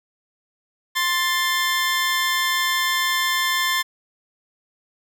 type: tone pair together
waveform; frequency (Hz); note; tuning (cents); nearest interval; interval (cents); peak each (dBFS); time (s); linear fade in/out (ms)
20% pulse; 1051 / 1760; C6 / A6; +7 / 0; major sixth; 893; -17 / -17; 0.95-3.83; 20
effects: none